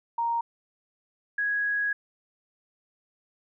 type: tone pair in turn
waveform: sine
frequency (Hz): 932.3 / 1661.2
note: A#5 / G#6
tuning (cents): 0 / 0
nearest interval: minor seventh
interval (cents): 1000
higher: second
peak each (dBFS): -24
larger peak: neither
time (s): 0.18-0.41 / 1.38-1.93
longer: second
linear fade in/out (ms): 5
effects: none